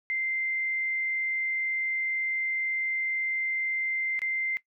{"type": "tone with dropouts", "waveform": "sine", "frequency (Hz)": 2086, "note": "C7", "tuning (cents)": -6, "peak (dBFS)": -27, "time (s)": [0.1, 4.57], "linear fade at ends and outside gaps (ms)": 0, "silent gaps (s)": [4.192, 4.218], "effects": ["noise-tail reverb RT60 0.1 s tail -17 dB re dry"]}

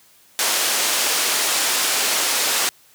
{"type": "band-pass noise", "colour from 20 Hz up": "white", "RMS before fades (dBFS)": -20, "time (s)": [0.39, 2.69], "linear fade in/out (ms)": 0, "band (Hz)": [370, 9000], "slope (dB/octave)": 12, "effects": ["white hiss -53 dBFS RMS until 2.94 s", "high-pass 80 Hz 12 dB/octave"]}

